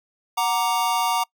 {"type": "chord", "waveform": "square", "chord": "Gb augmented", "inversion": "none", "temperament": "equal", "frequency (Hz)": [740, 932.3, 1174.7], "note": ["Gb5", "Bb5", "D6"], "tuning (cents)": [0, 0, 0], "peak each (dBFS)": [-26, -23, -27], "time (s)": [0.37, 1.24], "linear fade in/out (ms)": 10, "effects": ["noise-tail reverb RT60 0.1 s tail -25 dB re dry"]}